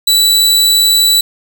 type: tone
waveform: sawtooth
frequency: 3951 Hz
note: B7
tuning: in tune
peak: -4 dBFS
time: 0.07-1.21 s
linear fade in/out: 5 ms
effects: none